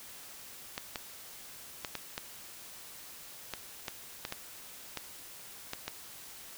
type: clicks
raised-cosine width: 0.2 ms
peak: -18 dBFS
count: 12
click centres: 0.779 / 0.958 / 1.848 / 1.953 / 2.179 / 3.537 / 3.882 / 4.251 / 4.324 / 4.973 / 5.734 / 5.88 s
effects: white hiss -49 dBFS RMS until 6.57 s